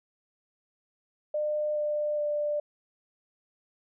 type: tone with pitch steps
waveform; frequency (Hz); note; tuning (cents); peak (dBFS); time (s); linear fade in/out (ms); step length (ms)
sine; 602 / 597.2 / 592.3; D5 / D5 / D5; +43 / +29 / +15; -26; 1.34-2.6; 5; 420
effects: none